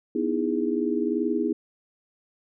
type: chord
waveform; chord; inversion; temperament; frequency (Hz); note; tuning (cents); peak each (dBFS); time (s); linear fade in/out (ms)
sine; E major seventh; second; just; 247.2 / 309 / 329.6 / 412; B3 / D#4 / E4 / G#4; +2 / -12 / 0 / -14; -28; 0.15-1.53; 5
effects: none